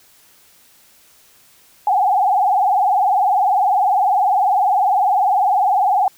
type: tone with vibrato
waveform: sine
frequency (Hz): 784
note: G5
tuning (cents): 0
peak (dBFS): -12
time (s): 1.87-6.08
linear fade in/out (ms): 2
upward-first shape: sine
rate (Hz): 20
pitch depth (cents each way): 140
effects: white hiss -51 dBFS RMS until 6.17 s